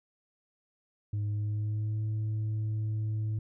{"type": "tone with pitch glide", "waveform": "sine", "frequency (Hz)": [103.83, 108.11], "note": ["G#2", "A2"], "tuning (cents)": [0, -30], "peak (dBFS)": -26, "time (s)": [1.13, 3.39], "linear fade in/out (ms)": 5, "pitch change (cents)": 70, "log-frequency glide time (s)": [1.24, 2.03], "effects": ["tanh soft clip ceiling -28 dBFS"]}